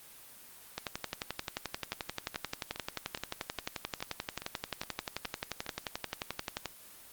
two click trains, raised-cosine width 0.2 ms, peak -16 / -22 dBFS, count 68 / 10, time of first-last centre 0.78-6.657 / 1.93-5.664 s, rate 11.4 / 2.41 Hz, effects white hiss -53 dBFS RMS until 7.12 s + Opus 24 kbps

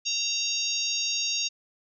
harmonic tone with a mistuned harmonic, 932.3 Hz, A#5, in tune, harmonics 3 / 4 / 5 / 6 / 7, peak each -32 / -32 / -32 / -32 / -32 dBFS, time 0.05-1.49 s, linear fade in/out 20 ms, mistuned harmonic 3, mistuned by -21 cents, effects none

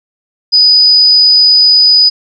sine tone, 4972 Hz, D#8, 2 cents flat, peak -3 dBFS, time 0.52-2.1 s, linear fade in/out 20 ms, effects none

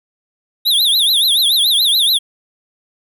square tone with vibrato, 3654 Hz, A#7, 35 cents flat, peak -11 dBFS, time 0.65-2.19 s, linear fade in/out 20 ms, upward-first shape triangle, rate 7 Hz, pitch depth 230 cents each way, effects none

